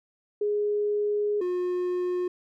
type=tone pair in turn; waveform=sine / triangle; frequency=415.3 / 359.3 Hz; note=G#4 / F4; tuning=0 / +49 cents; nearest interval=minor third; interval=251 cents; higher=first; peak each=-23 dBFS; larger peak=neither; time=0.41-1.41 / 1.41-2.28 s; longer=first; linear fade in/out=5 ms; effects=none